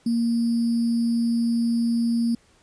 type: tone with sample-and-hold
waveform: sine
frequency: 233.1 Hz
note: A#3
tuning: in tune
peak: -19 dBFS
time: 0.06-2.35 s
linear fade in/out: 5 ms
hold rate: 4900 Hz
effects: pink hiss -59 dBFS RMS until 2.62 s + resampled to 22050 Hz